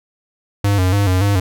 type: tone with vibrato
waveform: square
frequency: 96.5 Hz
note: G2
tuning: 27 cents flat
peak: -13 dBFS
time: 0.64-1.4 s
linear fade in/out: 5 ms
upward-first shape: square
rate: 3.5 Hz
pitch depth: 79 cents each way
effects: none